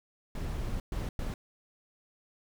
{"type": "noise bursts at uneven times", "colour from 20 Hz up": "brown", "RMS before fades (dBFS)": -34, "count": 3, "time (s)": [[0.35, 0.8], [0.92, 1.09], [1.19, 1.34]], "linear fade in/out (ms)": 2, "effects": []}